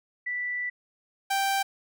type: tone pair in turn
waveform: sine / sawtooth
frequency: 1971 / 784 Hz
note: B6 / G5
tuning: -4 / 0 cents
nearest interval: octave + major third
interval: 1596 cents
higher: first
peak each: -28 / -20 dBFS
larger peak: second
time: 0.26-0.7 / 1.3-1.63 s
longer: first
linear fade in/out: 10 ms
effects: none